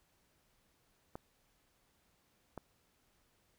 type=clicks; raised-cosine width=1 ms; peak=-29 dBFS; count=2; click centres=1.155 / 2.577 s; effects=pink hiss -74 dBFS RMS until 3.58 s